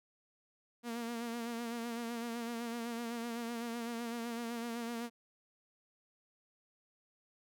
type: tone with vibrato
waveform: sawtooth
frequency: 234 Hz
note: A#3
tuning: 7 cents sharp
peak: -34 dBFS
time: 0.83-5.1 s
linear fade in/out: 50 ms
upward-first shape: sine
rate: 7.9 Hz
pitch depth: 43 cents each way
effects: none